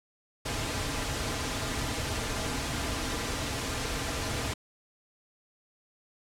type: noise with comb filter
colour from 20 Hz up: pink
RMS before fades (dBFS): -32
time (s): 0.45-4.54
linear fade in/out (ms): 10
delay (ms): 5.4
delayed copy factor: -0.5
effects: low-pass 9000 Hz 12 dB/octave